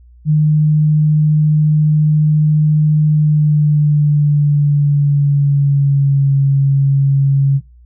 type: tone with pitch glide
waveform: sine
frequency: 152.4 to 138.15 Hz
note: D#3 to C#3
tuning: -36 to -6 cents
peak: -8 dBFS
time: 0.25-7.61 s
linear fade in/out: 50 ms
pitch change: -170 cents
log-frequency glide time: 3.07-6.34 s
effects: noise-tail reverb RT60 0.2 s tail -19 dB re dry + added 60 Hz sine -40 dBFS peak until 7.85 s